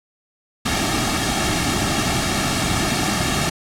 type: noise with comb filter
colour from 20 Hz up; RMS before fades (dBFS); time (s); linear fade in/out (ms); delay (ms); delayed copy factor
pink; -20; 0.65-3.5; 10; 2; -0.7
effects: low-pass 9000 Hz 12 dB/octave